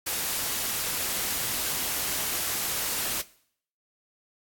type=noise; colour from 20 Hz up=white; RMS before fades=-29 dBFS; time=0.06-3.22 s; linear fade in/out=10 ms; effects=noise-tail reverb RT60 0.6 s tail -19 dB re dry + AAC 64 kbps